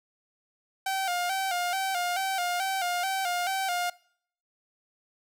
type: tone with vibrato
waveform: sawtooth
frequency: 739 Hz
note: F#5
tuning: 2 cents flat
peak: -23 dBFS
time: 0.86-3.9 s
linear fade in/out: 5 ms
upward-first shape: square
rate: 2.3 Hz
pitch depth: 73 cents each way
effects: noise-tail reverb RT60 0.6 s tail -23 dB re dry